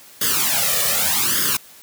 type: noise with flanger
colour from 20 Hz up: white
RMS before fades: -19 dBFS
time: 0.21-1.57 s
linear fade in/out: 5 ms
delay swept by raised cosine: 0.6 to 1.7 ms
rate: 0.84 Hz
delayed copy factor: +0.85
effects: white hiss -45 dBFS RMS until 1.82 s + high-pass 100 Hz 12 dB/octave